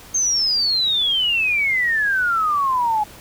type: exponential sweep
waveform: sine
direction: down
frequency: 6440 to 830.6 Hz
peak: -16 dBFS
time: 0.14-3.04 s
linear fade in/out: 10 ms
effects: pink hiss -42 dBFS RMS until 3.2 s